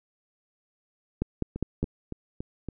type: two click trains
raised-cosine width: 3 ms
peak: -13 / -21 dBFS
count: 4 / 5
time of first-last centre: 1.22-1.83 / 1.56-2.687 s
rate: 4.92 / 3.55 Hz
effects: none